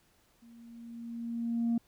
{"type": "tone with level ramp", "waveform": "sine", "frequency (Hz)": 233.1, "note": "A#3", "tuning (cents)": 0, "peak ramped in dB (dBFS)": [-53, -23], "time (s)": [0.42, 1.78], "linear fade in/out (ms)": 5, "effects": ["tanh soft clip ceiling -24 dBFS", "pink hiss -68 dBFS RMS until 1.87 s"]}